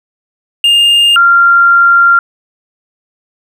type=tone pair in turn; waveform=triangle / sine; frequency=2817 / 1385.9 Hz; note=F7 / F6; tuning=+14 / -14 cents; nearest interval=octave; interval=1228 cents; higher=first; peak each=-3 dBFS; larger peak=neither; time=0.64-1.16 / 1.16-2.19 s; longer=second; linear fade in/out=2 ms; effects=none